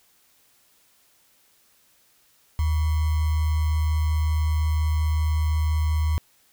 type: tone with sample-and-hold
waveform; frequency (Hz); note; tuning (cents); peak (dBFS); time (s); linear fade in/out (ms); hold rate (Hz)
sine; 77.78; D#2; 0; -19; 2.59-6.18; 0; 1050
effects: white hiss -61 dBFS RMS until 6.52 s